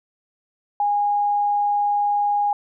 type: tone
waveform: sine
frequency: 821 Hz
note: G#5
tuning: 20 cents flat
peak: -17 dBFS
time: 0.8-2.53 s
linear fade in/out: 2 ms
effects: none